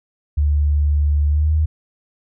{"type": "tone with pitch glide", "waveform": "sine", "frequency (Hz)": [73.42, 77.7], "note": ["D2", "D#2"], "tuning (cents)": [0, -2], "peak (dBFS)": -13, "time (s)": [0.37, 1.66], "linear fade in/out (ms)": 10, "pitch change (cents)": 98, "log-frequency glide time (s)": [1.29, 1.52], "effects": []}